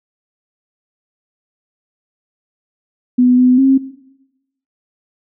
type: tone with pitch steps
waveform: sine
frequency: 248.9 / 252 / 267.8 Hz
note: B3 / B3 / C4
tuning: +14 / +35 / +40 cents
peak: -7 dBFS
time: 3.18-3.78 s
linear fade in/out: 10 ms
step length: 200 ms
effects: noise-tail reverb RT60 0.9 s tail -17 dB re dry